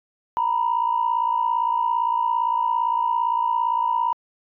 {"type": "tone pair together", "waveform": "sine", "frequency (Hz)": [928.4, 986], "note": ["A#5", "B5"], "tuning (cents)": [-7, -3], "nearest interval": "minor second", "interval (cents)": 104, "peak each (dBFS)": -21, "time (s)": [0.37, 4.13], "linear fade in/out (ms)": 0, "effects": ["tanh soft clip ceiling -12 dBFS"]}